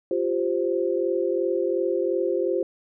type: chord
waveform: sine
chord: F suspended second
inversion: none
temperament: equal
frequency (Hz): 349.2 / 392 / 523.3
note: F4 / G4 / C5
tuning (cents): 0 / 0 / 0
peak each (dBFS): -25 / -26 / -26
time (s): 0.11-2.63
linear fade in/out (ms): 2
effects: none